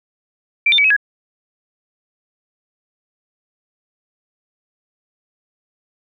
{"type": "tone with pitch steps", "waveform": "sine", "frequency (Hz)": [2348, 3593, 2279, 2556, 1668], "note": ["D7", "A7", "C#7", "D#7", "G#6"], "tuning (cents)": [-1, 36, 47, 46, 7], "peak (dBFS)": -10, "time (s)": [0.66, 0.965], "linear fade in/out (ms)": 5, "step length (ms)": 61, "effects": []}